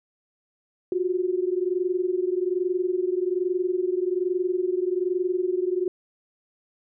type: tone pair together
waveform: sine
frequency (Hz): 356.7 / 377.9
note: F4 / F#4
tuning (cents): +37 / +37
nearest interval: minor second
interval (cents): 100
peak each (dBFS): -24 / -26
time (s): 0.92-5.88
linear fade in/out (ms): 2
effects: none